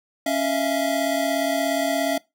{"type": "tone cluster", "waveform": "square", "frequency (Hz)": [277.9, 645, 682], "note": ["C#4", "E5", "F5"], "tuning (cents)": [4, -38, -41], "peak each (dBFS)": -26, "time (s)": [0.26, 2.18], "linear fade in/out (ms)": 5, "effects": ["noise-tail reverb RT60 0.2 s tail -21 dB re dry"]}